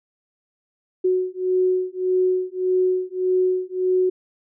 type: beating tone pair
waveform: sine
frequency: 368.1 / 369.8 Hz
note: F#4 / F#4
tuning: -9 / -1 cents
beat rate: 1.7 Hz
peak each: -21 dBFS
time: 1.04-4.1 s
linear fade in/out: 10 ms
effects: none